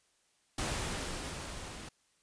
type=noise with level ramp; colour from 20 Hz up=pink; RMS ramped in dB=-34 to -46 dBFS; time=0.58-1.89 s; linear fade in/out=5 ms; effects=white hiss -72 dBFS RMS until 2.22 s + resampled to 22050 Hz